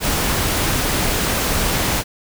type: noise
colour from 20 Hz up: pink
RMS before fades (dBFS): -19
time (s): 0-2.04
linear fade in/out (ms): 50
effects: none